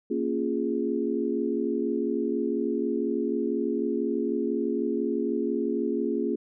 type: chord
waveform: sine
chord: Bb minor seventh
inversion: none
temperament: equal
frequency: 233.1 / 277.2 / 349.2 / 415.3 Hz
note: Bb3 / Db4 / F4 / Ab4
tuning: 0 / 0 / 0 / 0 cents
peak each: -30 dBFS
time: 0.1-6.36 s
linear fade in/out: 10 ms
effects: none